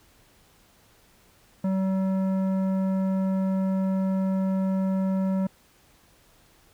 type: tone with tanh clipping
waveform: sine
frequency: 190.5 Hz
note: G3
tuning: 49 cents flat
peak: -24 dBFS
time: 1.64-5.47 s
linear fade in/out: 5 ms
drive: 12 dB
effects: pink hiss -59 dBFS RMS until 6.73 s